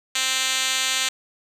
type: tone with band-pass filter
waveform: 5% pulse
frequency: 261.6 Hz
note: C4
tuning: in tune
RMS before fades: -23 dBFS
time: 0.15-1.09 s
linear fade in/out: 5 ms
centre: 5200 Hz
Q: 1.9
effects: none